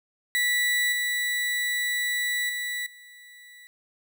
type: tone with level steps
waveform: 35% pulse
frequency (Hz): 1960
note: B6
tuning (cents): -14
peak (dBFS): -20 / -23 / -27 / -45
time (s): 0.35-3.67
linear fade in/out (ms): 0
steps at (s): 0.92 / 2.49 / 2.86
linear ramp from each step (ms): 5
effects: none